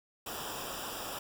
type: noise with comb filter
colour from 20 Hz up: pink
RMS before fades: -40 dBFS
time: 0.26-1.19 s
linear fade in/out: 5 ms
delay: 0.47 ms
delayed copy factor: -0.8
effects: none